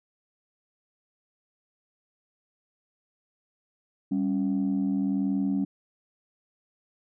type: tone pair together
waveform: sine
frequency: 196 / 277.2 Hz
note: G3 / C#4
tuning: 0 / 0 cents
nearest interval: tritone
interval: 600 cents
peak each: -25 dBFS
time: 4.11-5.65 s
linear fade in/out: 10 ms
effects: tanh soft clip ceiling -19 dBFS